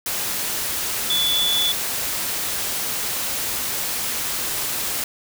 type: tone in noise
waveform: sine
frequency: 3450 Hz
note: A7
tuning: 35 cents flat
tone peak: -18 dBFS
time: 1.1-1.72 s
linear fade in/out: 2 ms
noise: white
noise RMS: -25 dBFS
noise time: 0.06-5.04 s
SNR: +4 dB
effects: none